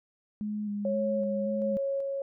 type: tone with vibrato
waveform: sine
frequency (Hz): 207.7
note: G#3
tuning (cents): 0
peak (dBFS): -30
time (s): 0.41-1.77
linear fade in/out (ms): 0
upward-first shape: square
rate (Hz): 1.9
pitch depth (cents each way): 22
type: tone with tremolo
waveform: sine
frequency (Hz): 550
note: C#5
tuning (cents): -14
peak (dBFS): -27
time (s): 0.85-2.22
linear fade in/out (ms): 2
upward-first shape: square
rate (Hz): 1.3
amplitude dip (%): 25
effects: none